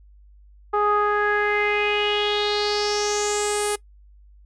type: tone with low-pass filter sweep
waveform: sawtooth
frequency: 415.3 Hz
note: G#4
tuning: in tune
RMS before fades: -22 dBFS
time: 0.73-3.76 s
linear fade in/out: 10 ms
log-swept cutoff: 1100 to 10000 Hz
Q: 5.1
effects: noise-tail reverb RT60 0.1 s tail -21 dB re dry + added 50 Hz sine -47 dBFS peak until 4.45 s